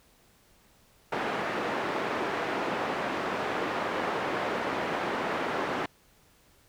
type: band-pass noise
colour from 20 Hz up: pink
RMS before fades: -31 dBFS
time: 1.12-5.86 s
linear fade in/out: 5 ms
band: 320 to 1800 Hz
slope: 12 dB/octave
effects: pink hiss -62 dBFS RMS until 6.68 s